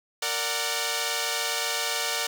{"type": "chord", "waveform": "5% pulse", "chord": "Bb augmented", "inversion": "none", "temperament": "equal with one note detuned", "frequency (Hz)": [460.3, 587.3, 740], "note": ["Bb4", "D5", "F#5"], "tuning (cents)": [-22, 0, 0], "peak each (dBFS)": -19, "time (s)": [0.22, 2.27], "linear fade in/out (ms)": 5, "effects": []}